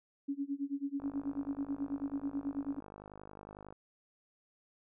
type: tone with tremolo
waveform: sine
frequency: 280 Hz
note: C#4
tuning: 18 cents sharp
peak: -31 dBFS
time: 0.28-2.8 s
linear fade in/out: 10 ms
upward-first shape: sine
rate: 9.2 Hz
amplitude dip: 95%
type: click train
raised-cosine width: 1 ms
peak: -35 dBFS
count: 140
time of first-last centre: 1-3.725 s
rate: 51 Hz
effects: none